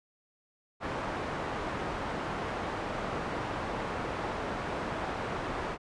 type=low-pass noise; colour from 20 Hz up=white; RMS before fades=-35 dBFS; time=0.8-5.78 s; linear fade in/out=50 ms; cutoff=1100 Hz; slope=12 dB/octave; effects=resampled to 22050 Hz